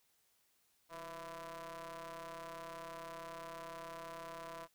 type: ring-modulated tone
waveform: sawtooth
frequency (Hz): 169.4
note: E3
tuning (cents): +48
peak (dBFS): -39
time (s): 0.89-4.68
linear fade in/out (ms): 50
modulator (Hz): 830
effects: white hiss -75 dBFS RMS until 4.74 s